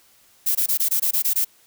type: noise bursts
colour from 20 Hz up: violet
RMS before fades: -20 dBFS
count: 9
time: 0.46-1.448 s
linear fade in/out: 10 ms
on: 92 ms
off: 20 ms
effects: white hiss -56 dBFS RMS until 1.66 s